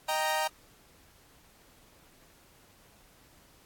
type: chord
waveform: sawtooth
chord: Eb major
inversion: none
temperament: equal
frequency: 622.3 / 784 / 932.3 Hz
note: Eb5 / G5 / Bb5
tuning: 0 / 0 / 0 cents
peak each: -29 / -29 / -27 dBFS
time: 0.08-0.48 s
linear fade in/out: 10 ms
effects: pink hiss -60 dBFS RMS until 3.65 s + AAC 64 kbps